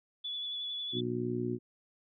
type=tone with vibrato; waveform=sine; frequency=3429 Hz; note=A7; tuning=45 cents flat; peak=-35 dBFS; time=0.24-1.01 s; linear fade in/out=10 ms; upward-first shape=triangle; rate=11 Hz; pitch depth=23 cents each way
type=harmonic tone; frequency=60.5 Hz; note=B1; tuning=35 cents flat; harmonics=2 / 3 / 4 / 5 / 6; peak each=-38 / -44 / -36 / -40 / -35 dBFS; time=0.92-1.59 s; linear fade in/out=50 ms
effects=none